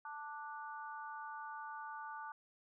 harmonic tone, 294.4 Hz, D4, 4 cents sharp, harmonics 3 / 4 / 5, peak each -47 / -49 / -50 dBFS, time 0.05-2.32 s, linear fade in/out 2 ms, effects none

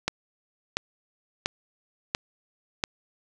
click train, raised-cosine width 0.2 ms, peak -7 dBFS, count 5, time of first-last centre 0.08-2.839 s, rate 1.45 Hz, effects none

